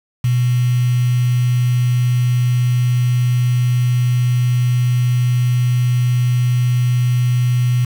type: tone with quantisation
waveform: sine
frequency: 123.47 Hz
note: B2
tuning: in tune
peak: -12 dBFS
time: 0.24-7.85 s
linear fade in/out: 5 ms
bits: 5
effects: none